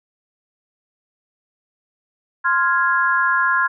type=chord; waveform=sine; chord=F minor; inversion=second; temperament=equal; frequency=1046.5 / 1396.9 / 1661.2 Hz; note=C6 / F6 / Ab6; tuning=0 / 0 / 0 cents; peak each=-19 dBFS; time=2.44-3.68 s; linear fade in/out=20 ms; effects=none